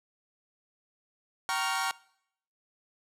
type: chord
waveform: sawtooth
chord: G half-diminished seventh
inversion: none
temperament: equal with one note detuned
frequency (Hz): 771 / 932.3 / 1108.7 / 1396.9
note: G5 / Bb5 / Db6 / F6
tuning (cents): -29 / 0 / 0 / 0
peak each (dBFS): -30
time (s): 1.49-1.91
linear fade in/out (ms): 0
effects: noise-tail reverb RT60 0.7 s tail -22 dB re dry + low-pass 12000 Hz 12 dB/octave